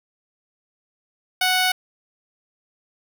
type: tone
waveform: 10% pulse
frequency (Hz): 740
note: F#5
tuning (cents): 0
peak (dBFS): -9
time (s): 1.41-1.72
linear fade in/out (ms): 5
effects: none